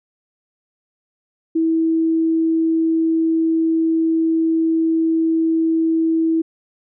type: tone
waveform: sine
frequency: 325 Hz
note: E4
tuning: 24 cents flat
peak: -14 dBFS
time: 1.55-6.42 s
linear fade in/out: 10 ms
effects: none